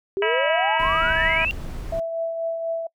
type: exponential sweep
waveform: sine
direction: up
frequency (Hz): 379.6 to 2794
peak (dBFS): -21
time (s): 0.17-1.51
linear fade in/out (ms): 0
type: harmonic tone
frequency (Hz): 324.3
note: E4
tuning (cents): -28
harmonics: 2 / 3 / 4 / 5 / 6 / 7 / 8 / 9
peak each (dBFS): -27 / -27 / -32 / -27 / -30 / -30 / -32 / -31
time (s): 0.22-1.45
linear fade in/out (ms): 2
type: noise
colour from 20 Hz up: brown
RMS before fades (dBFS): -31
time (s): 0.79-2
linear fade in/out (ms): 5
type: tone with tremolo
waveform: sine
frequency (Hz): 661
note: E5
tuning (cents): +5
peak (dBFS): -21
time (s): 1.92-2.87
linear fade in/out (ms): 5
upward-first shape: triangle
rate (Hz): 4.1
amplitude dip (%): 45
effects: noise-tail reverb RT60 0.1 s tail -25 dB re dry